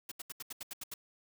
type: noise bursts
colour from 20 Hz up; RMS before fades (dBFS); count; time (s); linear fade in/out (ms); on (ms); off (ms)
white; -42; 9; 0.09-0.94; 5; 26; 77
effects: none